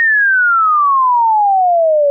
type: exponential sweep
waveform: sine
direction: down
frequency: 1864.7 to 562 Hz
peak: -8 dBFS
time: 0-2.1 s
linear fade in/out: 0 ms
effects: none